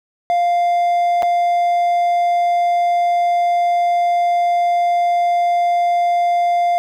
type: tone with dropouts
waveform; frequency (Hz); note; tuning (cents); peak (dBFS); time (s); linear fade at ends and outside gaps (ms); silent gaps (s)
triangle; 698.5; F5; 0; -11; 0.3-6.78; 0; 1.223-1.23
effects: none